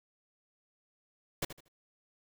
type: noise with echo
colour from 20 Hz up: pink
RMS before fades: -33 dBFS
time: 1.42-1.45 s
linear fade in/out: 5 ms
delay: 78 ms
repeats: 3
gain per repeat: -12 dB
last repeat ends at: 1.684 s
effects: none